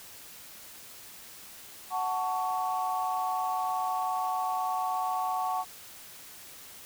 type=chord; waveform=sine; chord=F# minor; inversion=none; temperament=equal with one note detuned; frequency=740 / 880 / 1119 Hz; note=F#5 / A5 / C#6; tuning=0 / 0 / +16 cents; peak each=-30 / -33 / -32 dBFS; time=1.9-5.65 s; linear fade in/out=50 ms; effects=tanh soft clip ceiling -19 dBFS + white hiss -48 dBFS RMS until 6.85 s